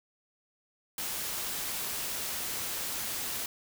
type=noise; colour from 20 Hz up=white; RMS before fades=-35 dBFS; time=0.98-3.46 s; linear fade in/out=2 ms; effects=none